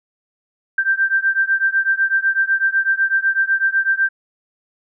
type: beating tone pair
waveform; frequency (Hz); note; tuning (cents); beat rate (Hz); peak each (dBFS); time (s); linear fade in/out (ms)
sine; 1568 / 1576; G6 / G6; 0 / +9; 8; -17 / -18; 0.78-4.09; 5
effects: none